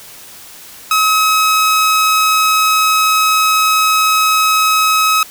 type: tone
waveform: sawtooth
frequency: 1278 Hz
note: D#6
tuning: 46 cents sharp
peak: -6 dBFS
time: 0.91-5.23 s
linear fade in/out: 2 ms
effects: white hiss -36 dBFS RMS until 5.3 s